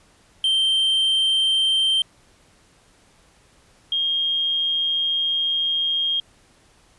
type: tone pair in turn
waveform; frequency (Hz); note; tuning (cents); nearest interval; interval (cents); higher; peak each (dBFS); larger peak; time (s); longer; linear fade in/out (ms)
triangle / sine; 3136 / 3233; G7 / G#7; 0 / -47; minor second; 53; second; -15 / -19; first; 0.44-2.02 / 3.92-6.2; second; 2
effects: pink hiss -56 dBFS RMS until 6.98 s + resampled to 24000 Hz